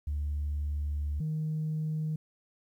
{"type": "tone pair in turn", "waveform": "sine", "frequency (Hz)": [73.42, 155.57], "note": ["D2", "D#3"], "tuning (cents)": [0, 0], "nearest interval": "octave + minor second", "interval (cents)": 1300, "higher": "second", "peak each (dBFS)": -28, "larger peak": "neither", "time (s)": [[0.07, 1.2], [1.2, 2.16]], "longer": "first", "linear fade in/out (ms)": 5, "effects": ["tanh soft clip ceiling -26 dBFS", "11-bit"]}